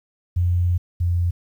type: tone pair in turn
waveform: sine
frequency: 88.2 / 87.24 Hz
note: F2 / F2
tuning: +18 / -1 cents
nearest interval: unison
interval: 19 cents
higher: first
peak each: -16 / -17 dBFS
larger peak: first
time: 0.36-0.78 / 1-1.31 s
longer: first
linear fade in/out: 10 ms
effects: 9-bit